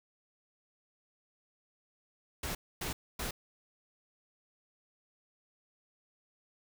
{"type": "noise bursts", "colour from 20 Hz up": "pink", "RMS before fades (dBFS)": -37, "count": 3, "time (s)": [2.43, 3.31], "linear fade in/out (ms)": 5, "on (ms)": 120, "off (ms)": 260, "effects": []}